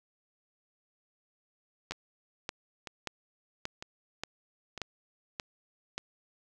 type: two click trains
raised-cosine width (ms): 0.2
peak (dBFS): -17 / -23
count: 8 / 4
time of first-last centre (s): 1.91-5.98 / 1.92-4.777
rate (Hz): 1.72 / 1.05
effects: none